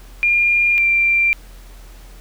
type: tone pair in turn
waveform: sine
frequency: 2407 / 2366 Hz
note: D7 / D7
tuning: +42 / +12 cents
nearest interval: unison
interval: 30 cents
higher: first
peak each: -12 dBFS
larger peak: neither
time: 0.23-0.78 / 0.78-1.33 s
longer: neither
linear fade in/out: 0 ms
effects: added 42 Hz sine -37 dBFS peak until 2.2 s + pink hiss -47 dBFS RMS until 2.2 s